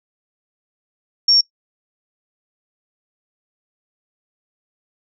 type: tone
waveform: sine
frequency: 5510 Hz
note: F8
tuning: 24 cents flat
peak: -10 dBFS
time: 1.28-1.41 s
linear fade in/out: 5 ms
effects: noise-tail reverb RT60 0.1 s tail -20 dB re dry